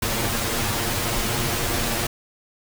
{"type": "noise with comb filter", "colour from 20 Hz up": "pink", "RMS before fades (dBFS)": -24, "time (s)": [0.02, 2.07], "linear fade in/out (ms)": 5, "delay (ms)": 8.6, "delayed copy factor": 0.8, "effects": []}